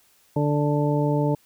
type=harmonic tone; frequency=146.83 Hz; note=D3; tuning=in tune; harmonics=1 / 2 / 3 / 4 / 6; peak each=-22 / -25 / -27 / -28 / -30 dBFS; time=0.36-1.35 s; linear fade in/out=5 ms; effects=white hiss -60 dBFS RMS until 1.45 s